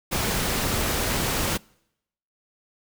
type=noise; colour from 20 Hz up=pink; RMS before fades=-25 dBFS; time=0.11-1.58 s; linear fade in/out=20 ms; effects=noise-tail reverb RT60 0.8 s tail -26 dB re dry